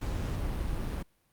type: noise with amplitude modulation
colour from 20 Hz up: brown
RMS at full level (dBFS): -31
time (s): 0.01-1.03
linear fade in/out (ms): 10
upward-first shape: sine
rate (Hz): 164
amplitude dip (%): 35
effects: pink hiss -71 dBFS RMS until 1.32 s + Opus 48 kbps